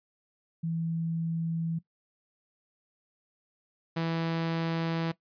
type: tone pair in turn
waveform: sine / sawtooth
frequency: 164.81 / 164.81 Hz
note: E3 / E3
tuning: 0 / 0 cents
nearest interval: unison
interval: 0 cents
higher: neither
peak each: -28 / -24 dBFS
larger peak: second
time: 0.63-1.79 / 3.96-5.12 s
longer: neither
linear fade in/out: 10 ms
effects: noise-tail reverb RT60 0.1 s tail -18 dB re dry + resampled to 11025 Hz